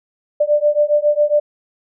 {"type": "beating tone pair", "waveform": "sine", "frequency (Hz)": [589, 596.3], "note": ["D5", "D5"], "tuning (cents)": [5, 26], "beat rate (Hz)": 7.3, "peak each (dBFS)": -15, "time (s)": [0.4, 1.4], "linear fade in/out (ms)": 10, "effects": []}